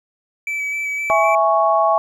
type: tone with vibrato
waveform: triangle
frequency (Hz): 2300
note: D7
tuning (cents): -37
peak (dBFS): -19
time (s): 0.47-1.35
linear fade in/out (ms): 2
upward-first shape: square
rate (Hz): 3.9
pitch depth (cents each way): 13
type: chord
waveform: sine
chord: C# minor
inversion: first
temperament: equal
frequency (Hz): 659.3 / 830.6 / 1108.7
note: E5 / G#5 / C#6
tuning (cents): 0 / 0 / 0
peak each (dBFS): -16 / -18 / -17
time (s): 1.1-1.98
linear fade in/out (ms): 0
effects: none